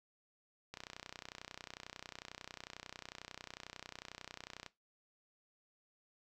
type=click train; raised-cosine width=0.2 ms; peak=-28 dBFS; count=123; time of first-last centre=0.74-4.663 s; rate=31.1 Hz; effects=noise-tail reverb RT60 0.2 s tail -17 dB re dry